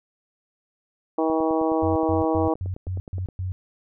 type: harmonic tone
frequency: 160 Hz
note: D#3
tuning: 49 cents sharp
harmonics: 2 / 3 / 4 / 5 / 6 / 7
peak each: -23 / -25 / -27 / -28 / -32 / -34 dBFS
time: 1.18-2.54 s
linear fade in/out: 5 ms
type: click train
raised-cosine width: 2 ms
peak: -25 dBFS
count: 20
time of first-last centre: 1.3-3.287 s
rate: 9.56 Hz
type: tone bursts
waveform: sine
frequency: 92.5 Hz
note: F#2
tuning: in tune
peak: -25 dBFS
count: 7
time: 1.83-3.52 s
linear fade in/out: 0 ms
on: 130 ms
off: 130 ms
effects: none